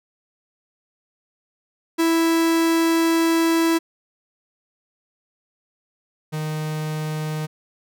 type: tone pair in turn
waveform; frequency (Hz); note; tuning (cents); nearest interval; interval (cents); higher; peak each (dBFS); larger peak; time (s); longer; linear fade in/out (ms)
45% pulse; 329.6 / 154.61; E4 / D#3; 0 / -11; octave + minor second; 1311; first; -16 / -24; first; 1.98-3.79 / 6.32-7.47; first; 20
effects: none